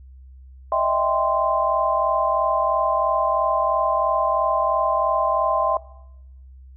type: tone cluster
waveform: sine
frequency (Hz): 613 / 656 / 790 / 1041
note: D#5 / E5 / G5 / C6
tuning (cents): -26 / -9 / +13 / -9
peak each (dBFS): -25 / -22 / -26 / -21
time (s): 0.72-5.77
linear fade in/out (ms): 2
effects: noise-tail reverb RT60 0.9 s tail -21 dB re dry + added 65 Hz sine -41 dBFS peak until 6.76 s